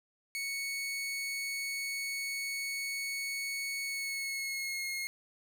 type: tone with pitch glide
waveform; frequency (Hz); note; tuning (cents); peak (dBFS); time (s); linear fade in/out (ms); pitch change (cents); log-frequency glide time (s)
sawtooth; 2217 to 2155; C#7 to C#7; 0 to -49; -31; 0.35-5.07; 0; -49; 3.84-4.86
effects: none